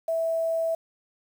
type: tone with quantisation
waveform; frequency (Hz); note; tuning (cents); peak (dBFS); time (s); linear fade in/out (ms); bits
sine; 656; E5; -9; -23; 0.08-0.75; 5; 8
effects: none